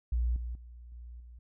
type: tone with level steps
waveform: sine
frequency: 59.6 Hz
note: A#1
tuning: 39 cents sharp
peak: -26 / -34 / -46 / -43 / -47 dBFS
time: 0.12-1.39 s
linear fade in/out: 5 ms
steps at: 0.36 / 0.55 / 0.92 / 1.2 s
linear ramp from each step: 2 ms
effects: none